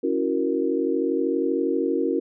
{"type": "chord", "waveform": "sine", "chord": "F# dominant seventh", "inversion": "second", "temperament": "equal", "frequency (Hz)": [277.2, 329.6, 370, 466.2], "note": ["C#4", "E4", "F#4", "A#4"], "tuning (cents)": [0, 0, 0, 0], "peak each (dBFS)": -26, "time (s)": [0.03, 2.2], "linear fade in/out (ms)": 10, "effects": []}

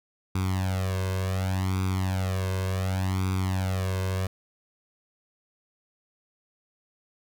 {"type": "tone with flanger", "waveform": "sawtooth", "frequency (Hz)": 94.1, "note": "F#2", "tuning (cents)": 30, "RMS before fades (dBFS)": -27, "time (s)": [0.35, 4.27], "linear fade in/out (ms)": 5, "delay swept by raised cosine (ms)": [0.83, 1.93], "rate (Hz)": 0.68, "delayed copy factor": 0.95, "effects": []}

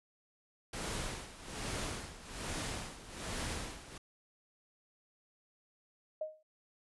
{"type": "noise with tremolo", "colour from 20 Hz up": "pink", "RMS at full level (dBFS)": -38, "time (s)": [0.73, 3.98], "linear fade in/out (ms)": 5, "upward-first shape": "sine", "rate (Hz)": 1.2, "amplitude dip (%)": 80}
{"type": "tone with exponential decay", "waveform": "sine", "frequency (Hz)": 622.3, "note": "D#5", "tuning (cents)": 0, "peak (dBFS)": -32, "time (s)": [6.21, 6.43], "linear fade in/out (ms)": 5, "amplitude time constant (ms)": 47}
{"effects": ["resampled to 24000 Hz"]}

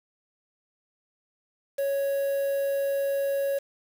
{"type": "tone with quantisation", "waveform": "triangle", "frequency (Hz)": 554.4, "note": "C#5", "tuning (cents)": 0, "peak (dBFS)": -22, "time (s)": [1.78, 3.59], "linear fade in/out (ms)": 10, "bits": 7, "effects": []}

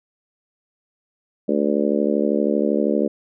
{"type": "harmonic tone", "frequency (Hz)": 72.7, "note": "D2", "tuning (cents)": -17, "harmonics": [3, 4, 5, 6, 7, 8], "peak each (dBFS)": [-22, -23, -24, -25, -25, -26], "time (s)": [1.48, 3.08], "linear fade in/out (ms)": 10, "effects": []}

